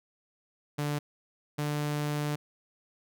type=tone pair in turn; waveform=sawtooth; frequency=146.8 / 147.99 Hz; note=D3 / D3; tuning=0 / +14 cents; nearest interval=unison; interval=14 cents; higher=second; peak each=-25 / -25 dBFS; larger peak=neither; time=0.78-0.99 / 1.58-2.36 s; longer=second; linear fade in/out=10 ms; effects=none